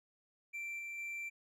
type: tone with level steps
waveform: triangle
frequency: 2349 Hz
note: D7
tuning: in tune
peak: -38 / -40 / -38 dBFS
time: 0.53-1.3 s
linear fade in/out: 20 ms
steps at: 0.79 / 0.98 s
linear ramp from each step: 2 ms
effects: none